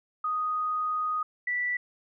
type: tone pair in turn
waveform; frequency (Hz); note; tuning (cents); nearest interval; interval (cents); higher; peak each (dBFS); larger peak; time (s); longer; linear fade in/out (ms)
sine; 1244.5 / 1965.8; D#6 / B6; 0 / -9; minor sixth; 791; second; -26; neither; 0.24-1.23 / 1.47-1.77; first; 5
effects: none